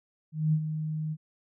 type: tone with ADSR envelope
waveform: sine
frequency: 155.4 Hz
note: D#3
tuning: 2 cents flat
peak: -20 dBFS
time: 0.32-1.17 s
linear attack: 210 ms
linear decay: 68 ms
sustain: -9 dB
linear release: 49 ms
effects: none